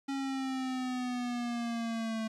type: exponential sweep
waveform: square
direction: down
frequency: 275.1 to 220.3 Hz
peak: -33 dBFS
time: 0.08-2.28 s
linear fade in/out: 10 ms
effects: low-pass 7000 Hz 12 dB/octave + 11-bit